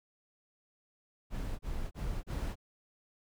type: noise bursts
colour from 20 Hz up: brown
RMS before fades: -36 dBFS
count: 4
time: 1.3-2.556 s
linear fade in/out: 50 ms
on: 290 ms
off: 32 ms
effects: none